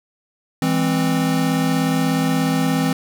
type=chord; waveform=square; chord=E augmented; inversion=none; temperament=equal with one note detuned; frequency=164.81 / 204.9 / 261.6 Hz; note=E3 / G#3 / B#3; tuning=0 / -23 / 0 cents; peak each=-21 / -26 / -20 dBFS; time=0.62-2.93 s; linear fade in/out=2 ms; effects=none